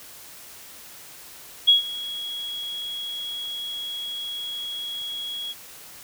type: tone with ADSR envelope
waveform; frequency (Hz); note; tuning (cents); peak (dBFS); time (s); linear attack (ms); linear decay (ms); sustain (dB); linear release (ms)
sine; 3322; G#7; 0; -10; 1.67-5.54; 18; 130; -19; 30
effects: white hiss -44 dBFS RMS until 6.03 s